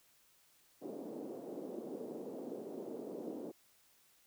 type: band-pass noise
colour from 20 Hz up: white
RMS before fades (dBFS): -45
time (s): 0.81-3.52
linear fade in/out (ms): 20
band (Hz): 240 to 480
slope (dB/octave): 24
effects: white hiss -69 dBFS RMS until 4.26 s